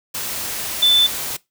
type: tone in noise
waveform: sine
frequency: 3520 Hz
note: A7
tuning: in tune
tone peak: -10 dBFS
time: 0.82-1.07 s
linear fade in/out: 10 ms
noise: white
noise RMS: -26 dBFS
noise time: 0.14-1.37 s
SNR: +13 dB
effects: noise-tail reverb RT60 0.2 s tail -21 dB re dry